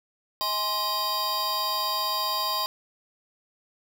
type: tone cluster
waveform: square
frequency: 634 / 830 / 1045 / 3788 / 4764 Hz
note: D#5 / G#5 / C6 / A#7 / D8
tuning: +32 / -1 / -2 / +27 / +24 cents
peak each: -38 / -37 / -29 / -36 / -30 dBFS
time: 0.41-2.66 s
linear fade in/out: 0 ms
effects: none